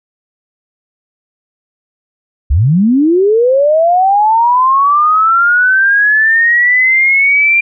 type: linear sweep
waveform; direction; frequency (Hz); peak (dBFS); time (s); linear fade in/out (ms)
sine; up; 57.1 to 2386; -6; 2.5-7.61; 10
effects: none